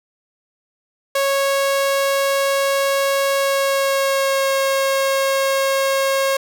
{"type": "tone with pitch glide", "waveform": "sawtooth", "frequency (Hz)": [551, 542.8], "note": ["C#5", "C#5"], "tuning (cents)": [-11, -36], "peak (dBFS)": -12, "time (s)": [1.15, 6.37], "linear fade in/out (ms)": 5, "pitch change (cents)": -25, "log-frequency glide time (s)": [3.38, 4.5], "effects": []}